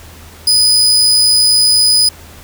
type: tone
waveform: 35% pulse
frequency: 4978 Hz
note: D#8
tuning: in tune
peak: -6 dBFS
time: 0.47-2.09 s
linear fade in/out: 5 ms
effects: added 81 Hz sine -37 dBFS peak until 2.43 s + pink hiss -38 dBFS RMS until 2.43 s